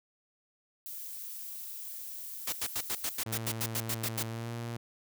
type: noise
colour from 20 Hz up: violet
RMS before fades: -42 dBFS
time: 0.86-3.18 s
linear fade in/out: 0 ms
type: noise bursts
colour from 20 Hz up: white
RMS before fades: -33 dBFS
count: 13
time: 2.47-4.229 s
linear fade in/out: 5 ms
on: 55 ms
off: 87 ms
type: tone with pitch glide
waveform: sawtooth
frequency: 113 to 117.39 Hz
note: A2 to A#2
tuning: +47 to +13 cents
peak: -32 dBFS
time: 3.26-4.77 s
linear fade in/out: 5 ms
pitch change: +66 cents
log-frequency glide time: 4.27-4.52 s
effects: none